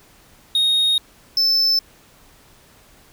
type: tone pair in turn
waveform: triangle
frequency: 3729 / 5274 Hz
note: A#7 / E8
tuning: 0 / 0 cents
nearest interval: tritone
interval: 600 cents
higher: second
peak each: -13 dBFS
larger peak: neither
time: 0.55-0.98 / 1.37-1.79 s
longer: first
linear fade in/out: 2 ms
effects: pink hiss -51 dBFS RMS until 3.12 s